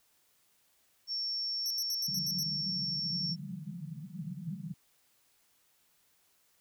sine tone, 5460 Hz, F8, 40 cents flat, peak -32 dBFS, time 1.07-3.36 s, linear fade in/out 50 ms
sawtooth tone bursts, 5800 Hz, F#8, 35 cents flat, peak -32 dBFS, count 7, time 1.66-2.43 s, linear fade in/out 0 ms, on 44 ms, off 77 ms
pink band-pass noise, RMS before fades -41 dBFS, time 2.08-4.74 s, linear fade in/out 5 ms, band 140 to 200 Hz, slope 96 dB/octave
effects white hiss -70 dBFS RMS until 6.6 s

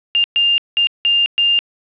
sine tone bursts at uneven times, 2803 Hz, F7, 6 cents sharp, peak -11 dBFS, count 5, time 0.15-0.24 / 0.36-0.58 / 0.77-0.87 / 1.05-1.26 / 1.38-1.59 s, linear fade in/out 0 ms, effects resampled to 8000 Hz + 7-bit

